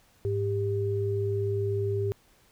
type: tone pair together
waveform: sine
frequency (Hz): 103.83 / 397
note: G#2 / G4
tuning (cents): 0 / +22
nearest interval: octave + major seventh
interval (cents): 2322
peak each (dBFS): -28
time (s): 0.25-2.12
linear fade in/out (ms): 0
effects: pink hiss -62 dBFS RMS until 2.51 s